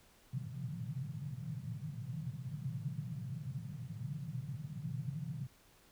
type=band-pass noise; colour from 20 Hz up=pink; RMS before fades=-42 dBFS; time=0.33-5.47 s; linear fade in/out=5 ms; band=120 to 160 Hz; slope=48 dB/octave; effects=pink hiss -65 dBFS RMS until 5.91 s